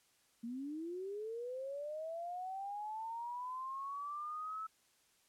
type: linear sweep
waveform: sine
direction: up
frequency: 225.5 to 1312 Hz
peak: -40 dBFS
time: 0.43-4.67 s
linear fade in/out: 10 ms
effects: white hiss -72 dBFS RMS until 5.28 s + low-pass 11000 Hz 12 dB/octave